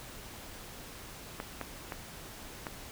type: clicks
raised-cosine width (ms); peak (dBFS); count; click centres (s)
0.5; -21; 4; 1.401 / 1.613 / 1.922 / 2.668
effects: pink hiss -47 dBFS RMS until 2.91 s